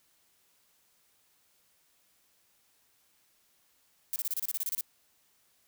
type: noise bursts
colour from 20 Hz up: violet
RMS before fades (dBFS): -32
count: 12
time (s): 4.13-4.809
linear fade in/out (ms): 0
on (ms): 30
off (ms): 29
effects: white hiss -69 dBFS RMS until 5.67 s